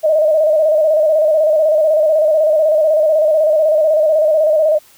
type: tone with vibrato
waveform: sine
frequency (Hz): 620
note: D#5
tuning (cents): -6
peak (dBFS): -9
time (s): 0.03-4.79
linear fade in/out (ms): 20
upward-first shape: square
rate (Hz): 16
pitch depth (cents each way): 52
effects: white hiss -47 dBFS RMS until 4.97 s